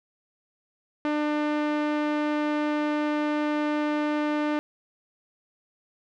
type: tone with low-pass filter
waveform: sawtooth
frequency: 299.1 Hz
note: D4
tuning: 32 cents sharp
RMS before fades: -26 dBFS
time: 1.05-4.59 s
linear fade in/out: 0 ms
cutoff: 2400 Hz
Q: 0.74
effects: none